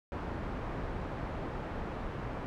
pink low-pass noise, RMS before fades -38 dBFS, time 0.12-2.46 s, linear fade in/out 0 ms, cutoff 1300 Hz, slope 12 dB/octave, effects none

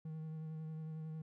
triangle tone with vibrato, 157.8 Hz, D#3, 25 cents sharp, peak -40 dBFS, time 0.05-1.22 s, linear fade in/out 5 ms, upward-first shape sine, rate 11 Hz, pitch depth 18 cents each way, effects none

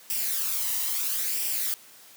blue noise with flanger, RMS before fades -28 dBFS, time 0.1-1.74 s, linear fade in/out 0 ms, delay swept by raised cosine 0.37 to 1.04 ms, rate 0.75 Hz, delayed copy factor +0.55, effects white hiss -51 dBFS RMS until 2.16 s + high-pass 150 Hz 12 dB/octave

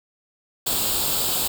white noise with comb filter, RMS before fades -23 dBFS, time 0.66-1.48 s, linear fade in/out 10 ms, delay 0.25 ms, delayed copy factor +0.7, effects none

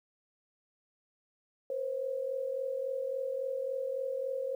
sine tone pair together, 489.4 / 533 Hz, B4 / C5, -16 / +32 cents, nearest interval minor second, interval 148 cents, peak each -38 / -33 dBFS, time 1.7-4.55 s, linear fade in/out 2 ms, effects 11-bit

